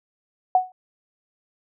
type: tone with exponential decay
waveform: sine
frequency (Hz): 740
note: F#5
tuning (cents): 0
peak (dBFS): -10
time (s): 0.55-0.72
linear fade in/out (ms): 2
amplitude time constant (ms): 36
effects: none